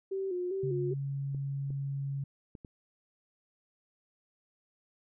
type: tone with vibrato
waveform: sine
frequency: 372.1 Hz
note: F#4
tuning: 10 cents sharp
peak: -31 dBFS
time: 0.11-0.94 s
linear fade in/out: 10 ms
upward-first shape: square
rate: 2.5 Hz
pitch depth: 64 cents each way
type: tone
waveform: sine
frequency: 138.59 Hz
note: C#3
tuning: in tune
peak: -32 dBFS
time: 0.63-2.24 s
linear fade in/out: 5 ms
type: clicks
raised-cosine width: 3 ms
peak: -33 dBFS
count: 4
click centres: 1.347 / 1.705 / 2.552 / 2.648 s
effects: none